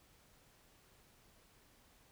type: silence
effects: pink hiss -67 dBFS RMS until 2.11 s